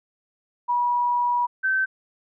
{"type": "tone pair in turn", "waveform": "sine", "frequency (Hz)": [969, 1543.5], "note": ["B5", "G6"], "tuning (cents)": [-33, -27], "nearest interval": "minor sixth", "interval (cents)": 806, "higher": "second", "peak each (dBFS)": -19, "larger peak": "neither", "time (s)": [[0.68, 1.47], [1.63, 1.86]], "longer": "first", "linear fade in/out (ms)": 20, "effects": []}